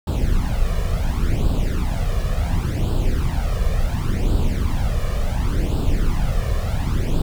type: noise with flanger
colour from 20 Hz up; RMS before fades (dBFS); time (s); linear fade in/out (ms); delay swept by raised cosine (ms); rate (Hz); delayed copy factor
brown; -19; 0.07-7.22; 5; 0.24 to 1.74; 0.7; +0.75
effects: none